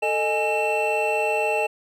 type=tone cluster; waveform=triangle; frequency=442.6 / 616 / 832 / 2686 Hz; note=A4 / D#5 / G#5 / E7; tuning=+10 / -17 / +3 / +32 cents; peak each=-24 dBFS; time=0.02-1.67 s; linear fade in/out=10 ms; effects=none